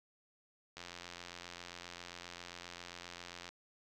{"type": "click train", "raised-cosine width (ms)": 0.2, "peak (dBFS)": -29, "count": 239, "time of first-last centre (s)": [0.77, 3.49], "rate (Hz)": 87.5, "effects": []}